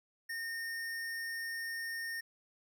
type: tone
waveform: square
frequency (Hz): 1832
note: A#6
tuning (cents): -31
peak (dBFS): -38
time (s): 0.29-2.21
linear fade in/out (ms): 10
effects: 13-bit